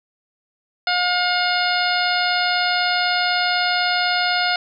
harmonic tone, 716 Hz, F5, 43 cents sharp, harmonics 1 / 2 / 3 / 4 / 5 / 6 / 7, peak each -22 / -22 / -26 / -28 / -28 / -25 / -28 dBFS, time 0.87-4.56 s, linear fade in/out 2 ms, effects none

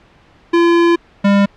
square tone pair in turn, 340.7 / 200.2 Hz, F4 / G3, -43 / +37 cents, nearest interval major sixth, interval 920 cents, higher first, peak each -9 / -9 dBFS, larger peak neither, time 0.53-0.96 / 1.24-1.46 s, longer first, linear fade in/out 10 ms, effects pink hiss -48 dBFS RMS until 1.56 s + low-pass 3000 Hz 12 dB/octave

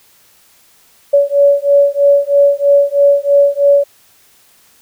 sine beating tone pair, 565 / 568.1 Hz, C#5 / C#5, +33 / +42 cents, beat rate 3.1 Hz, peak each -10 dBFS, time 1.13-3.84 s, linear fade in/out 10 ms, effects white hiss -49 dBFS RMS until 4.81 s

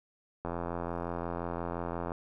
click train, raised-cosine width 1 ms, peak -21 dBFS, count 144, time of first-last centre 0.45-2.119 s, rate 85.7 Hz, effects none

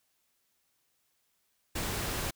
pink noise, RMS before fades -34 dBFS, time 1.75-2.31 s, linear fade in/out 10 ms, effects white hiss -75 dBFS RMS until 2.35 s

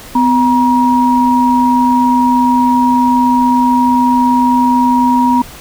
sine tone pair together, 252.2 / 952 Hz, B3 / A#5, +36 / +36 cents, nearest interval octave + major seventh, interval 2300 cents, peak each -10 dBFS, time 0.15-5.42 s, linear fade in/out 5 ms, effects pink hiss -33 dBFS RMS until 5.6 s

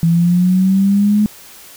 sine linear sweep, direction up, 164.81 to 212.4 Hz, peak -9 dBFS, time 0.03-1.26 s, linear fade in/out 0 ms, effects white hiss -39 dBFS RMS until 1.76 s

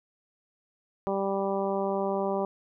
harmonic tone, 196 Hz, G3, in tune, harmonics 1 / 2 / 3 / 4 / 5 / 6, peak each -33 / -30 / -31 / -34 / -36 / -41 dBFS, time 1.07-2.45 s, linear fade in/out 0 ms, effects none

